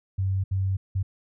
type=tone bursts at uneven times; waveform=sine; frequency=95.8 Hz; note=G2; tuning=39 cents flat; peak=-22 dBFS; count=3; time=0.18-0.44 / 0.51-0.77 / 0.95-1.03 s; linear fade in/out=10 ms; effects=none